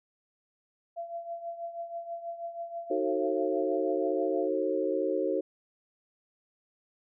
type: tone with tremolo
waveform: sine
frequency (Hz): 680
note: F5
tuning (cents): -46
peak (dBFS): -32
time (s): 0.96-4.49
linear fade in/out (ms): 20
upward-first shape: triangle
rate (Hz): 6.2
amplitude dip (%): 75
type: chord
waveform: sine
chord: D# diminished seventh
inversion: none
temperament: just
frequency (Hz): 311.1 / 373.4 / 448 / 537.6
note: D#4 / F#4 / A4 / C5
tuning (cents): 0 / +16 / +31 / +47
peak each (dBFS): -33 / -31 / -33 / -31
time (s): 2.9-5.41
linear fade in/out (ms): 10
effects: none